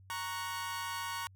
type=chord; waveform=sawtooth; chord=F# major; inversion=first; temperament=equal; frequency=932.3 / 1108.7 / 1480 Hz; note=A#5 / C#6 / F#6; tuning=0 / 0 / 0 cents; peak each=-36 / -37 / -40 dBFS; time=0.1-1.27 s; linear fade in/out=0 ms; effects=added 95 Hz sine -55 dBFS peak until 1.35 s